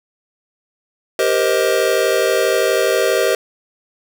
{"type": "chord", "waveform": "square", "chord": "C minor seventh", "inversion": "second", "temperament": "just", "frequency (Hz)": [392.4, 470.9, 523.3, 627.9], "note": ["G4", "Bb4", "C5", "Eb5"], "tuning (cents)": [2, 18, 0, 16], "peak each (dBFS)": -20, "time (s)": [1.19, 3.35], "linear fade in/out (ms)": 2, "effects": []}